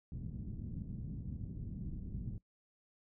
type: low-pass noise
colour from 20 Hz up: white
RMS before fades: -43 dBFS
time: 0.12-2.38 s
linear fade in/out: 2 ms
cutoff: 200 Hz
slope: 24 dB/octave
effects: noise-tail reverb RT60 0.1 s tail -20 dB re dry